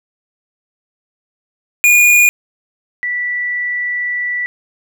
square / sine tone pair in turn, 2438 / 1962.3 Hz, D#7 / B6, -36 / -12 cents, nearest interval major third, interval 376 cents, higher first, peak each -7 / -16 dBFS, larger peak first, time 1.84-2.29 / 3.03-4.46 s, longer second, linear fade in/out 0 ms, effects none

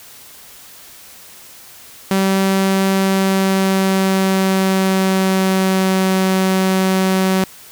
sawtooth tone with pitch glide, 192.7 to 188.95 Hz, G3 to F#3, -29 to +37 cents, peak -9 dBFS, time 2.11-7.44 s, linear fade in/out 2 ms, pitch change -34 cents, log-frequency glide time 2.92-6.12 s, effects white hiss -40 dBFS RMS until 7.71 s

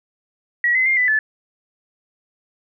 sine tone with pitch steps, 1921 / 2042 / 2113 / 1993 / 1736 Hz, B6 / C7 / C7 / B6 / A6, -48 / -43 / +16 / +15 / -24 cents, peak -14 dBFS, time 0.64-1.19 s, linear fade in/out 2 ms, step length 110 ms, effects none

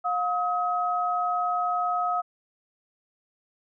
sine tone pair together, 713.9 / 1272 Hz, F5 / D#6, +38 / +38 cents, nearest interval minor seventh, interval 1000 cents, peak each -26 dBFS, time 0.04-2.22 s, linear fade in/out 20 ms, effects none

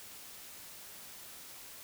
silence, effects white hiss -50 dBFS RMS until 1.83 s

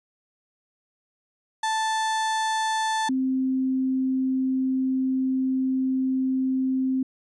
35% pulse / sine tone pair in turn, 880 / 261.6 Hz, A5 / C4, 0 / 0 cents, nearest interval octave + major sixth, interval 2100 cents, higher first, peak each -21 dBFS, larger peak neither, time 1.63-3.09 / 3.09-7.03 s, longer second, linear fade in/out 5 ms, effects resampled to 22050 Hz

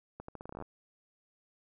accelerating click train, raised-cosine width 1 ms, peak -29 dBFS, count 13, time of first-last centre 0.2-0.624 s, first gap 84 ms, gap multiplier 0.82, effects none

